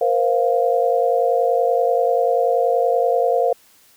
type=chord; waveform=sine; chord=Bb suspended second; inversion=none; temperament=equal with one note detuned; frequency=472.9 / 523.3 / 698.5 Hz; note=Bb4 / C5 / F5; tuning=+25 / 0 / 0 cents; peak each=-19 dBFS; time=0.01-3.53 s; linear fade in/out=5 ms; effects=white hiss -53 dBFS RMS until 3.96 s